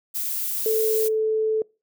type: noise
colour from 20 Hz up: violet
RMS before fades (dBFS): -27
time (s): 0.14-1.09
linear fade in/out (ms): 20
type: tone with pitch glide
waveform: sine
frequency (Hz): 440 to 437.2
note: A4 to A4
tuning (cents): 0 to -11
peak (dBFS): -19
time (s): 0.66-1.62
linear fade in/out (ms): 2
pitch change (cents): -11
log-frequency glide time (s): 0.84-1.19
effects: noise-tail reverb RT60 0.3 s tail -25 dB re dry